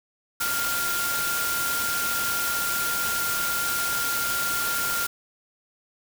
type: tone in noise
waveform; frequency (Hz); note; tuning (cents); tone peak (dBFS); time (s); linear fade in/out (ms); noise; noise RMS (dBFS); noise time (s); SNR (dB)
sine; 1396.9; F6; 0; -27; 0.4-5.07; 10; white; -28; 0.4-5.07; -2
effects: none